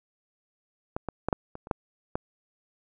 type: clicks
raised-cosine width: 1 ms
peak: -16 / -17 / -12 / -9 / -25 / -28 / -11 / -14 dBFS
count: 8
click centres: 0.965 / 1.087 / 1.286 / 1.328 / 1.554 / 1.671 / 1.712 / 2.155 s
effects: none